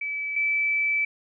sine tone pair in turn, 2300 / 2312 Hz, D7 / D7, -37 / -28 cents, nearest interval unison, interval 9 cents, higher second, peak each -27 / -21 dBFS, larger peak second, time 0.01-0.36 / 0.36-1.05 s, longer second, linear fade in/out 5 ms, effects none

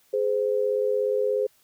sine tone pair together, 418.1 / 514.9 Hz, G#4 / C5, +12 / -28 cents, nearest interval major third, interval 360 cents, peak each -24 dBFS, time 0.13-1.47 s, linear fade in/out 10 ms, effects white hiss -62 dBFS RMS until 1.63 s

